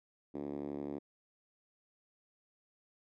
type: tone with band-pass filter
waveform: 5% pulse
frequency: 71.8 Hz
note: D2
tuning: 39 cents flat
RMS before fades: -41 dBFS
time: 0.34-0.99 s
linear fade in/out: 10 ms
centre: 300 Hz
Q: 2.3
effects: none